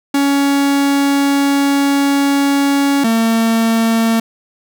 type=tone pair in turn; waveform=45% pulse; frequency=280 / 226.7 Hz; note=C#4 / A#3; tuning=+18 / -48 cents; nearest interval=major third; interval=366 cents; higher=first; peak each=-11 dBFS; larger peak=neither; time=0.14-3.04 / 3.04-4.2 s; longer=first; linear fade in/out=5 ms; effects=none